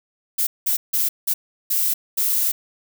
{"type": "noise bursts at uneven times", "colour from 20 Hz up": "violet", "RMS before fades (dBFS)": -20, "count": 6, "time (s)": [[0.38, 0.47], [0.66, 0.77], [0.93, 1.09], [1.27, 1.34], [1.7, 1.94], [2.17, 2.52]], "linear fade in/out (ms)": 10, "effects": []}